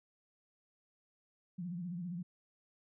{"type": "tone with vibrato", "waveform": "sine", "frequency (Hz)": 175.5, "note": "F3", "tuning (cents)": 9, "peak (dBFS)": -38, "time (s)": [1.58, 2.23], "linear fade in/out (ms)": 10, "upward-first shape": "sine", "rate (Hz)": 15, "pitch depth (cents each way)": 100, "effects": []}